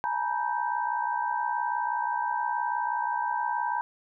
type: tone cluster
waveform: sine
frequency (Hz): 843 / 909 / 968 / 1562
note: G#5 / A#5 / B5 / G6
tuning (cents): +26 / -44 / -35 / -7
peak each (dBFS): -33 / -32 / -29 / -35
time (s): 0.04-3.81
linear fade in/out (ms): 0
effects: none